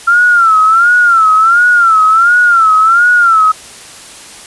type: tone with vibrato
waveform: sine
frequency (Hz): 1362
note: F6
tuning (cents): -44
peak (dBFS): -4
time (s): 0.07-3.52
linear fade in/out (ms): 10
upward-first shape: sine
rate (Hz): 1.4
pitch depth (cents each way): 120
effects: white hiss -32 dBFS RMS until 4.46 s + resampled to 24000 Hz